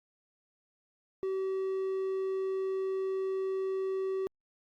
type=tone; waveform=triangle; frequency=382.2 Hz; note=G4; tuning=44 cents flat; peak=-28 dBFS; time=1.23-4.27 s; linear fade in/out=0 ms; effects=Opus 48 kbps